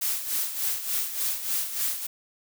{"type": "noise with tremolo", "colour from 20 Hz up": "blue", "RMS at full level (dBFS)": -26, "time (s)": [0.01, 2.07], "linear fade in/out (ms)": 10, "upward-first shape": "sine", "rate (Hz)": 3.4, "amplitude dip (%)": 65, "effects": []}